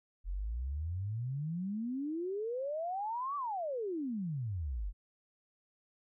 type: exponential two-way sweep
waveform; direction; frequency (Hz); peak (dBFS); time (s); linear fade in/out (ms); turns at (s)
sine; up then down; 42.14 to 1174.7 to 42.14; -34; 0.24-4.93; 50; 3.36
effects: none